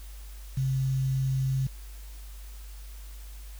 sine tone with quantisation, 132.8 Hz, C3, 26 cents sharp, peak -24 dBFS, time 0.57-1.67 s, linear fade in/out 5 ms, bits 8, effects added 50 Hz sine -40 dBFS peak until 3.59 s + white hiss -53 dBFS RMS until 3.59 s

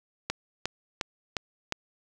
click train, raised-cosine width 0.2 ms, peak -11 dBFS, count 5, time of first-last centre 0.3-1.723 s, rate 2.81 Hz, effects none

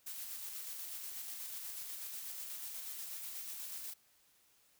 blue noise with tremolo, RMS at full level -44 dBFS, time 0.06-3.94 s, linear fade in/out 10 ms, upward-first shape square, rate 8.2 Hz, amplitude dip 25%, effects white hiss -70 dBFS RMS until 4.79 s

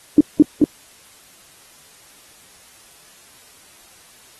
sine tone bursts, 299.7 Hz, D4, 35 cents sharp, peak -4 dBFS, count 3, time 0.18-0.641 s, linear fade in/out 2 ms, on 27 ms, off 190 ms, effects white hiss -48 dBFS RMS until 4.39 s + AAC 32 kbps

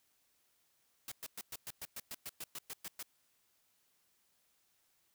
white noise bursts, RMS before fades -44 dBFS, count 14, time 1.08-3.028 s, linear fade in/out 2 ms, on 37 ms, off 110 ms, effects white hiss -75 dBFS RMS until 5.14 s

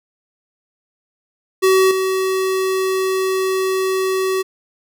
square tone with level steps, 378.7 Hz, F#4, 40 cents sharp, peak -11 / -17 dBFS, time 1.62-4.43 s, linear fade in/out 20 ms, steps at 1.91 s, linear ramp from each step 2 ms, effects none

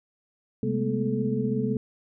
sine tone cluster, 131.3 / 204.2 / 219.9 / 245.6 / 432.8 Hz, C3 / G#3 / A3 / B3 / A4, +6 / -29 / -1 / -9 / -29 cents, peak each -30 dBFS, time 0.63-1.77 s, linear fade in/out 2 ms, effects none

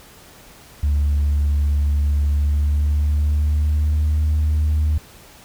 sine tone with pitch glide, 72.5 to 76.37 Hz, D2 to D#2, -22 to -32 cents, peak -13 dBFS, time 0.83-4.98 s, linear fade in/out 5 ms, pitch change +90 cents, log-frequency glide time 2.28-4.23 s, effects tanh soft clip ceiling -13 dBFS + pink hiss -45 dBFS RMS until 5.44 s

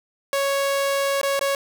sawtooth tone with dropouts, 554.4 Hz, C#5, in tune, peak -16 dBFS, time 0.33-1.55 s, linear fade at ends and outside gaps 1 ms, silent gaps 1.214-1.231 / 1.393-1.411 s, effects none

